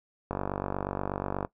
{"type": "click train", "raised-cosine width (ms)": 1, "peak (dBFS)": -16, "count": 56, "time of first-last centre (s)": [0.31, 1.449], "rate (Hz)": 48.3, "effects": ["noise-tail reverb RT60 0.1 s tail -18 dB re dry"]}